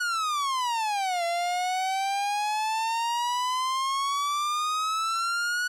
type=exponential two-way sweep; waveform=45% pulse; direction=down then up; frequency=1474 to 679 to 1474 Hz; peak=-25 dBFS; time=0-5.68 s; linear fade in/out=10 ms; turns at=1.24 s; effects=low-pass 9000 Hz 12 dB/octave + 11-bit